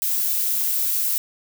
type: noise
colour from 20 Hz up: violet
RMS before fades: -22 dBFS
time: 0.02-1.18 s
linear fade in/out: 0 ms
effects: none